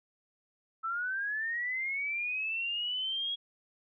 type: linear sweep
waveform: sine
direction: up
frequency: 1306 to 3322 Hz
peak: -31 dBFS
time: 0.83-3.36 s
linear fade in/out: 20 ms
effects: none